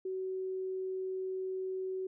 sine tone, 376.2 Hz, F#4, 29 cents sharp, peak -34 dBFS, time 0.05-2.07 s, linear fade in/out 5 ms, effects none

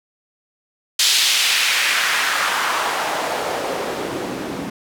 white noise with band-pass filter sweep, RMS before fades -20 dBFS, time 0.99-4.7 s, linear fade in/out 5 ms, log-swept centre 4200 to 230 Hz, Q 1.4, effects none

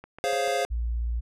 click train, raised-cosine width 0.5 ms, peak -27 dBFS, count 4, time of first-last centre 0.04-0.477 s, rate 6.87 Hz
square chord, Db major seventh, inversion second, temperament equal, 415.3 / 523.3 / 554.4 / 698.5 Hz, Ab4 / C5 / Db5 / F5, 0 / 0 / 0 / 0 cents, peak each -32 / -30 / -33 / -28 dBFS, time 0.24-0.65 s, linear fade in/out 0 ms
sine tone, 58.27 Hz, A#1, in tune, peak -25 dBFS, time 0.7-1.21 s, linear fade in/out 20 ms
effects low-pass 10000 Hz 12 dB/octave

